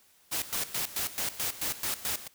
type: noise with tremolo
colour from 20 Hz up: white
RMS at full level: -31 dBFS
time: 0.31-2.28 s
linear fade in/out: 20 ms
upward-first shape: square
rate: 4.6 Hz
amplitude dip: 80%
effects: white hiss -63 dBFS RMS until 2.34 s